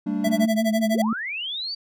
triangle chord, G suspended second, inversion none, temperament equal with one note detuned, 196 / 225 / 293.7 Hz, G3 / A3 / D4, 0 / +39 / 0 cents, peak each -25 dBFS, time 0.06-0.46 s, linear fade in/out 10 ms
square tone with tremolo, 664 Hz, E5, 12 cents sharp, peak -21 dBFS, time 0.24-1.02 s, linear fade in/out 5 ms, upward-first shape sine, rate 12 Hz, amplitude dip 100%
sine tone with vibrato, 220 Hz, A3, in tune, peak -20 dBFS, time 0.27-1.13 s, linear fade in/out 2 ms, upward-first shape triangle, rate 6.2 Hz, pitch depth 54 cents each way
sine linear sweep, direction up, 299.5 to 4699 Hz, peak -27 dBFS, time 0.94-1.75 s, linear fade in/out 10 ms
effects none

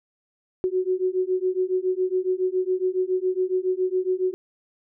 sine beating tone pair, 366.7 / 373.9 Hz, F#4 / F#4, -15 / +18 cents, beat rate 7.2 Hz, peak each -24 dBFS, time 0.64-4.34 s, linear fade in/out 0 ms, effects none

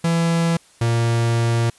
45% pulse tone pair in turn, 167.2 / 116.5 Hz, E3 / A#2, +25 / -1 cents, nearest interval tritone, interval 626 cents, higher first, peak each -16 dBFS, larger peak neither, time 0.04-0.57 / 0.81-1.7 s, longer second, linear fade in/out 5 ms, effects white hiss -52 dBFS RMS until 1.78 s + resampled to 24000 Hz

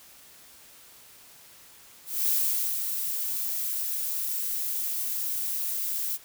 violet noise with ADSR envelope, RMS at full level -24 dBFS, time 2.05-6.18 s, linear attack 230 ms, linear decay 500 ms, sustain -6 dB, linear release 31 ms, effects white hiss -52 dBFS RMS until 6.24 s

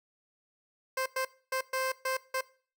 15% pulse tone bursts at uneven times, 523 Hz, C5, 1 cent flat, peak -23 dBFS, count 6, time 0.97-1.06 / 1.16-1.25 / 1.52-1.61 / 1.73-1.92 / 2.05-2.17 / 2.34-2.41 s, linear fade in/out 5 ms, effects noise-tail reverb RT60 0.4 s tail -19 dB re dry

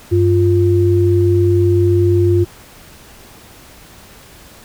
sine tone pair together, 97 / 349.2 Hz, G2 / F4, -18 / 0 cents, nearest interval octave + minor seventh, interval 2218 cents, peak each -12 dBFS, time 0.11-2.45 s, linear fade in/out 20 ms, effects pink hiss -41 dBFS RMS until 4.64 s

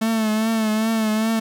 45% pulse tone with vibrato, 220 Hz, A3, in tune, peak -18 dBFS, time 0.01-1.4 s, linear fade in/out 10 ms, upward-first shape triangle, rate 2.5 Hz, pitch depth 53 cents each way, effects none

